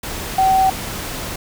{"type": "tone in noise", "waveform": "sine", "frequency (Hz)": 763, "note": "G5", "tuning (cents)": -47, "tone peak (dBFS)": -11, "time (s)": [0.38, 0.7], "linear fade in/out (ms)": 5, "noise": "pink", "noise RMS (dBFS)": -27, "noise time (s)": [0.03, 1.36], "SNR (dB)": 13, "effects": []}